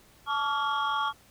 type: tone cluster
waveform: sine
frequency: 871 / 1130 / 1174 / 1395 / 3280 Hz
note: A5 / C#6 / D6 / F6 / G#7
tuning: -18 / +33 / -1 / -2 / -22 cents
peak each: -30 / -28 / -36 / -31 / -35 dBFS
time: 0.26-1.13 s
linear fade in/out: 50 ms
effects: tanh soft clip ceiling -20 dBFS + pink hiss -58 dBFS RMS until 1.3 s